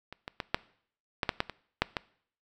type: clicks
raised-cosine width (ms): 0.3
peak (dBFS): -25 / -21 / -16 / -8 / -11 / -9 / -10 / -21 / -7 / -13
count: 10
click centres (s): 0.126 / 0.279 / 0.402 / 0.545 / 1.232 / 1.292 / 1.404 / 1.497 / 1.82 / 1.968
effects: noise-tail reverb RT60 0.6 s tail -21 dB re dry